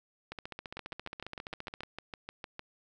two click trains, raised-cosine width 0.3 ms, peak -24 / -24 dBFS, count 23 / 13, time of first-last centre 0.32-1.806 / 0.77-2.594 s, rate 14.8 / 6.58 Hz, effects none

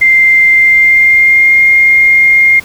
sine tone with pitch glide, 2093 to 2123 Hz, C7 to C7, 0 to +25 cents, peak -3 dBFS, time 0.01-2.6 s, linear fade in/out 10 ms, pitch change +25 cents, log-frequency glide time 0.55-1.56 s, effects pink hiss -33 dBFS RMS until 2.64 s

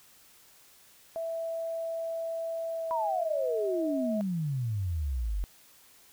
sine tone with pitch glide, 659.3 to 640.9 Hz, E5 to E5, 0 to -49 cents, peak -31 dBFS, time 1.16-4.21 s, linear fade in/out 0 ms, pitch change -49 cents, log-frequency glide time 2.72-3.3 s
sine exponential sweep, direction down, 996 to 45.21 Hz, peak -28 dBFS, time 2.91-5.44 s, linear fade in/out 0 ms
effects white hiss -58 dBFS RMS until 6.12 s

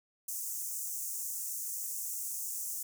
pink high-pass noise, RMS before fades -38 dBFS, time 0.28-2.83 s, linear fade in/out 5 ms, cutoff 6300 Hz, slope 48 dB/octave, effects none

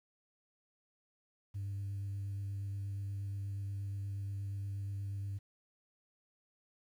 sine tone with vibrato, 99.4 Hz, G2, 25 cents sharp, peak -35 dBFS, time 1.54-5.39 s, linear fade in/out 20 ms, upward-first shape square, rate 8.4 Hz, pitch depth 9 cents each way, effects tanh soft clip ceiling -35 dBFS + 11-bit

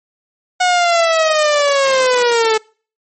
sawtooth linear sweep, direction down, 733 to 432.5 Hz, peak -7 dBFS, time 0.6-2.58 s, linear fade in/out 10 ms, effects noise-tail reverb RT60 0.4 s tail -25 dB re dry + MP3 32 kbps

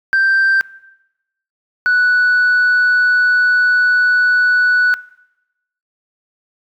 sine tone pair in turn, 1568 / 1480.1 Hz, G6 / F#6, 0 / 0 cents, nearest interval minor second, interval 100 cents, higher first, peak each -8 / -8 dBFS, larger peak neither, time 0.13-0.61 / 1.86-4.94 s, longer second, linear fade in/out 0 ms, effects noise-tail reverb RT60 0.9 s tail -21 dB re dry + tanh soft clip ceiling -8 dBFS

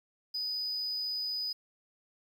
triangle tone, 4978 Hz, D#8, in tune, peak -30 dBFS, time 0.34-1.53 s, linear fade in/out 10 ms, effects tanh soft clip ceiling -27 dBFS + 10-bit

